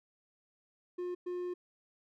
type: tone bursts at uneven times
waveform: triangle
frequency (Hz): 357.1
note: F4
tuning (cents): +39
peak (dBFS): -33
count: 2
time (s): 0.98-1.15 / 1.26-1.54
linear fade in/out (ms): 10
effects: none